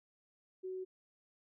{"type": "tone", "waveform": "sine", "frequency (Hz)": 373.3, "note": "F#4", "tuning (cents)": 15, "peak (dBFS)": -39, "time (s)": [0.63, 0.85], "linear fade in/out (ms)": 20, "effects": []}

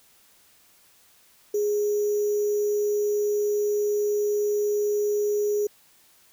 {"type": "tone with sample-and-hold", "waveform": "sine", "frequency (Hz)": 415.3, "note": "G#4", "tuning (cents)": 0, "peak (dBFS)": -21, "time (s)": [1.54, 5.67], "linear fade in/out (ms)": 5, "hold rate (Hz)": 6300, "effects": ["white hiss -58 dBFS RMS until 6.32 s"]}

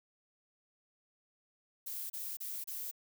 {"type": "noise bursts", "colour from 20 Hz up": "violet", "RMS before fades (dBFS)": -41, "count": 4, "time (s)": [1.86, 2.913], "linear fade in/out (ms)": 10, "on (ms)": 240, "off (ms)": 31, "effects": []}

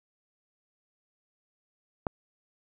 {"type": "click", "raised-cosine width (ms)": 1, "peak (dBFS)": -14, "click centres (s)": 2.068, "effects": []}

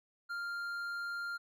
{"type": "tone with hard clipping", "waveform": "triangle", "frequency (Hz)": 1396.9, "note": "F6", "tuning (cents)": 0, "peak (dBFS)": -38, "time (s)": [0.29, 1.38], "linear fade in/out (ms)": 20, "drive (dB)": 9, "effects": []}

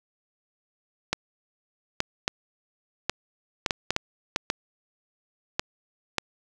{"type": "clicks", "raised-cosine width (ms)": 0.2, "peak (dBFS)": -6, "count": 12, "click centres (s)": [1.13, 2.004, 2.279, 3.096, 3.662, 3.708, 3.906, 3.964, 4.361, 4.501, 5.595, 6.183], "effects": []}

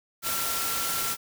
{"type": "tone in noise", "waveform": "sine", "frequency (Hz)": 1359, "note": "F6", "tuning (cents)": -48, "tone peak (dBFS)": -35, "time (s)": [0.22, 1.17], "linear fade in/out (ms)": 50, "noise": "white", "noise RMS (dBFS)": -29, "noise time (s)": [0.22, 1.17], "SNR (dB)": -9, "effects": []}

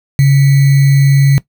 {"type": "tone with sample-and-hold", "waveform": "sine", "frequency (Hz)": 138.59, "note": "C#3", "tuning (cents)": 0, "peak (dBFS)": -4, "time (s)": [0.19, 1.38], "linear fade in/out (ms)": 0, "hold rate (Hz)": 2100, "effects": ["noise-tail reverb RT60 0.1 s tail -18 dB re dry"]}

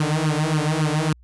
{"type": "tone with flanger", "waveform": "sawtooth", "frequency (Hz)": 154.2, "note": "D#3", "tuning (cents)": -15, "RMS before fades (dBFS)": -21, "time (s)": [0, 1.13], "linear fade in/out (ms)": 5, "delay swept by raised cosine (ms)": [0.66, 5.46], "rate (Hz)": 3.6, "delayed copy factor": 0.9, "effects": ["added 60 Hz sine -47 dBFS peak until 1.23 s", "resampled to 24000 Hz"]}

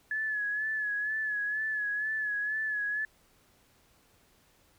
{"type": "tone with vibrato", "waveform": "sine", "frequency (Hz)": 1709, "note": "G#6", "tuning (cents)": 49, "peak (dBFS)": -29, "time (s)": [0.11, 3.05], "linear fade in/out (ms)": 2, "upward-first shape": "sine", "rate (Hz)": 2.1, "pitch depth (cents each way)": 46, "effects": ["pink hiss -65 dBFS RMS until 4.78 s"]}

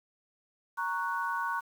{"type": "chord", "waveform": "sine", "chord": "F# major", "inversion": "first", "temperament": "equal", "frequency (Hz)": [932.3, 1108.7, 1480], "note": ["A#5", "C#6", "F#6"], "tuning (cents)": [0, 0, 0], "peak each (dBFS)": -34, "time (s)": [0.77, 1.61], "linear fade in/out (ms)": 20, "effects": ["9-bit"]}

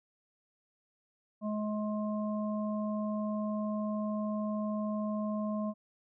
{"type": "harmonic tone", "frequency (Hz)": 211.7, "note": "G#3", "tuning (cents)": 33, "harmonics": [1, 3, 5], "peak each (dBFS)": [-32, -38, -43], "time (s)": [1.41, 5.74], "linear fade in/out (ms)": 50, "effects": []}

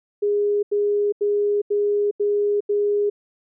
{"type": "tone bursts", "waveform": "sine", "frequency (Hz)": 411.2, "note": "G#4", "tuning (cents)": -17, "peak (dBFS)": -17, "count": 6, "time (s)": [0.22, 3.1], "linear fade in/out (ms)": 10, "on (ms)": 410, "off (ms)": 84, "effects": []}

